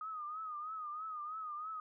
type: tone with vibrato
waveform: sine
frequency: 1244.5 Hz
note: D#6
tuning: in tune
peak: -40 dBFS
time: 0.01-1.8 s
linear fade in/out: 2 ms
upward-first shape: triangle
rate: 3.1 Hz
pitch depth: 97 cents each way
effects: none